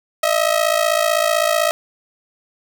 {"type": "ring-modulated tone", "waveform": "sawtooth", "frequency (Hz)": 638, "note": "D#5", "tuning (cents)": 43, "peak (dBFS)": -8, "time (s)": [0.23, 1.71], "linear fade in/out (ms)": 0, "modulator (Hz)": 27.9, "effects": []}